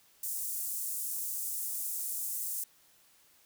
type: high-pass noise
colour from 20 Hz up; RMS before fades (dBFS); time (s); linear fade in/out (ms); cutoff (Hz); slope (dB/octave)
pink; -36; 0.23-2.64; 5; 8200; 24
effects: white hiss -64 dBFS RMS until 3.45 s